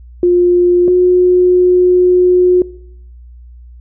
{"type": "tone pair in turn", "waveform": "sine", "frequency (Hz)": [353.8, 361.4], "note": ["F4", "F#4"], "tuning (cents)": [23, -41], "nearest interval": "unison", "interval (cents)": 36, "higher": "second", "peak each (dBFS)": -6, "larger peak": "neither", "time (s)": [[0.23, 0.88], [0.88, 2.62]], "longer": "second", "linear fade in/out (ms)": 2, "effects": ["noise-tail reverb RT60 0.7 s tail -21 dB re dry", "added 60 Hz sine -33 dBFS peak until 3.8 s"]}